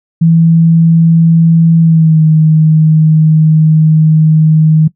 sine tone with pitch glide, 164.81 to 156.82 Hz, E3 to D#3, 0 to +14 cents, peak -3 dBFS, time 0.21-4.88 s, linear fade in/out 10 ms, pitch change -86 cents, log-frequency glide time 1.8-2.22 s, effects noise-tail reverb RT60 0.1 s tail -19 dB re dry

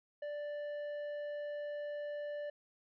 sine tone with tanh clipping, 587.3 Hz, D5, in tune, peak -40 dBFS, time 0.22-2.5 s, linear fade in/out 5 ms, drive 8 dB, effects none

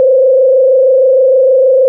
sine tone with frequency modulation, 523.3 Hz, C5, in tune, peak -4 dBFS, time 0-1.88 s, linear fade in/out 0 ms, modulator 26.4 Hz, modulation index 0.89, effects none

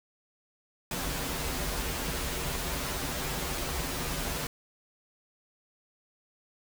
pink noise with comb filter, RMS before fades -33 dBFS, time 0.91-4.47 s, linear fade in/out 2 ms, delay 9.5 ms, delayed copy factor -0.85, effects none

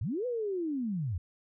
sine linear two-way sweep, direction up then down, 76.6 to 508 to 76.6 Hz, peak -30 dBFS, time 0.01-1.18 s, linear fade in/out 5 ms, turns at 0.26 s, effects none

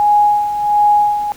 sine tone with tremolo, 830.6 Hz, G#5, in tune, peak -7 dBFS, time 0-1.32 s, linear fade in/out 0 ms, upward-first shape sine, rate 1.4 Hz, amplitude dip 65%, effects pink hiss -40 dBFS RMS until 1.36 s

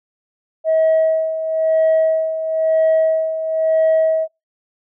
sine tone with tremolo, 640 Hz, D#5, 49 cents sharp, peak -9 dBFS, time 0.64-4.28 s, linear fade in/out 50 ms, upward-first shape sine, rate 1 Hz, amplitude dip 70%, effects noise-tail reverb RT60 0.2 s tail -23 dB re dry + tanh soft clip ceiling -9 dBFS

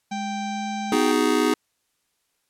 sine tone with pitch glide, 207.2 to 210.8 Hz, G#3 to G#3, -4 to +26 cents, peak -29 dBFS, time 0.11-0.96 s, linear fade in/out 10 ms, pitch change +30 cents, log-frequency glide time 0.42-0.67 s
harmonic tone, 784 Hz, G5, in tune, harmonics 1 / 2 / 3 / 4 / 5 / 6 / 7 / 8 / 9 / 10, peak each -29 / -41 / -39 / -46 / -42 / -52 / -49 / -44 / -57 / -54 dBFS, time 0.11-1.12 s, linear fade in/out 10 ms
square chord, G# minor seventh, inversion first, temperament just, 249.2 / 311.5 / 373.8 / 415.3 Hz, B3 / D#4 / F#4 / G#4, +16 / +2 / +18 / 0 cents, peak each -25 / -23 / -28 / -24 dBFS, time 0.92-1.54 s, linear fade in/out 2 ms
effects white hiss -72 dBFS RMS until 2.49 s + low-pass 12000 Hz 12 dB/octave

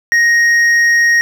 sine tone with hard clipping, 1872 Hz, A#6, 7 cents sharp, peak -9 dBFS, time 0.12-1.21 s, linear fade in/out 0 ms, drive 5 dB, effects none

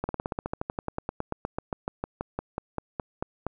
slowing click train, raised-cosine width 1 ms, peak -15 dBFS, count 29, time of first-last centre 0.04-3.466 s, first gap 50 ms, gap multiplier 1.06, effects none

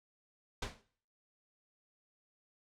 pink noise with exponential decay, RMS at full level -34 dBFS, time 0.62-0.82 s, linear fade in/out 5 ms, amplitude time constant 42 ms, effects noise-tail reverb RT60 0.5 s tail -17 dB re dry + low-pass 6000 Hz 12 dB/octave

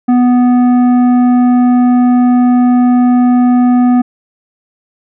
triangle tone with tanh clipping, 246.9 Hz, B3, in tune, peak -7 dBFS, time 0.08-4.02 s, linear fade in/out 10 ms, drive 14 dB, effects none

